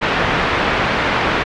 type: low-pass noise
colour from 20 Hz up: white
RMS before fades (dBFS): -17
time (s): 0.01-1.44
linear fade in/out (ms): 20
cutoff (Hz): 2000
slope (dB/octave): 12
effects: low-pass 4000 Hz 12 dB/octave